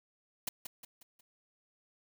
white noise with echo, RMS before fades -35 dBFS, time 0.47-0.49 s, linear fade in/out 5 ms, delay 180 ms, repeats 4, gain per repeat -7 dB, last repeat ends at 1.21 s, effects none

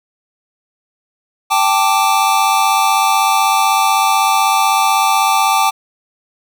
square chord, G suspended second, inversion none, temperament equal, 784 / 880 / 1174.7 Hz, G5 / A5 / D6, 0 / 0 / 0 cents, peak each -16 dBFS, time 1.5-5.71 s, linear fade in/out 20 ms, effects none

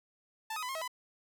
sawtooth tone with pitch steps, 883 / 1258 / 1000 / 1070 / 642 / 1001 Hz, A5 / D#6 / B5 / C6 / E5 / B5, +6 / +19 / +21 / +38 / -46 / +23 cents, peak -32 dBFS, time 0.5-0.878 s, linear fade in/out 5 ms, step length 63 ms, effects none

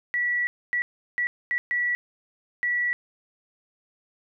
sine tone bursts at uneven times, 1945 Hz, B6, 27 cents flat, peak -22 dBFS, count 6, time 0.14-0.47 / 0.73-0.82 / 1.18-1.27 / 1.51-1.58 / 1.71-1.95 / 2.63-2.93 s, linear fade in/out 0 ms, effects none

